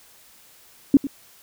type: tone with echo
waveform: sine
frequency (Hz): 277.2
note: C#4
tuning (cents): 0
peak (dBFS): -8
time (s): 0.94-0.97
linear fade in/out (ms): 2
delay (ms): 100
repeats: 1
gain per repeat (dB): -15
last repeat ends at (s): 1.07
effects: white hiss -52 dBFS RMS until 1.42 s